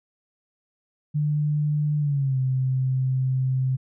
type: tone with pitch glide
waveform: sine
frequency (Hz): 149.1 to 130.55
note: D3 to C3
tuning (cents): +27 to -3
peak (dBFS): -20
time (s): 1.14-3.77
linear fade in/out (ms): 20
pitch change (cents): -230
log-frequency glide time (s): 1.99-2.38
effects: none